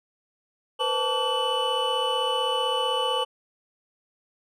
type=tone cluster; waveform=triangle; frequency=477.3 / 513 / 878 / 1146 / 2982 Hz; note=A#4 / C5 / A5 / D6 / F#7; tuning=+41 / -34 / -4 / -43 / +13 cents; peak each=-30 / -27 / -27 / -29 / -26 dBFS; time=0.79-3.25 s; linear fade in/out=20 ms; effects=none